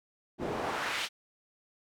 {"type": "noise with band-pass filter sweep", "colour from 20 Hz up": "pink", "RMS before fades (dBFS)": -34, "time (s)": [0.38, 1.09], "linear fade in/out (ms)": 50, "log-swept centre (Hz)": [290, 3400], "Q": 1.1, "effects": []}